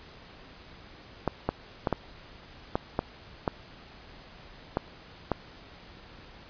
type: clicks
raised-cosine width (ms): 1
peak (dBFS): -11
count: 9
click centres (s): 1.277 / 1.49 / 1.872 / 1.927 / 2.755 / 2.991 / 3.478 / 4.771 / 5.317
effects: pink hiss -50 dBFS RMS until 6.49 s + resampled to 11025 Hz